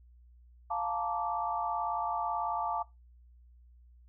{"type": "chord", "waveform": "sine", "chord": "Bb major seventh", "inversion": "second", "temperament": "just", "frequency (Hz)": [699.2, 874.1, 932.3, 1165.4], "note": ["F5", "A5", "Bb5", "D6"], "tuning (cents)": [2, -12, 0, -14], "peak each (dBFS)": [-36, -34, -40, -36], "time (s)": [0.7, 2.83], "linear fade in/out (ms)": 10, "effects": ["noise-tail reverb RT60 0.2 s tail -19 dB re dry", "added 60 Hz sine -55 dBFS peak until 4.08 s"]}